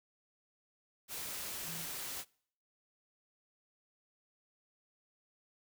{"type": "tone in noise", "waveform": "sine", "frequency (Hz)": 164.81, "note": "E3", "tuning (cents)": 0, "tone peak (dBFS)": -48, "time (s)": [1.64, 1.86], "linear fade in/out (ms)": 50, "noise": "white", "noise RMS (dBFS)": -42, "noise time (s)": [1.08, 2.25], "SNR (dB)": -9, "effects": ["noise-tail reverb RT60 0.6 s tail -25 dB re dry"]}